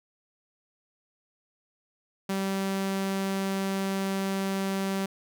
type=tone; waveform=sawtooth; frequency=193.9 Hz; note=G3; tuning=19 cents flat; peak=-23 dBFS; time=2.29-5.06 s; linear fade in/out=5 ms; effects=none